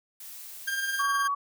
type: noise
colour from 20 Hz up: blue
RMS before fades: -43 dBFS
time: 0.2-1.03 s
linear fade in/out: 5 ms
type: tone with tremolo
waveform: 40% pulse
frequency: 1600 Hz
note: G6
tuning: 35 cents sharp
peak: -25 dBFS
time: 0.67-1.28 s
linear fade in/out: 10 ms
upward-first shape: sine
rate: 19 Hz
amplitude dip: 45%
type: tone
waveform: sine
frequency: 1128 Hz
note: C#6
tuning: 30 cents sharp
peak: -25 dBFS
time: 0.99-1.35 s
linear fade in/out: 10 ms
effects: none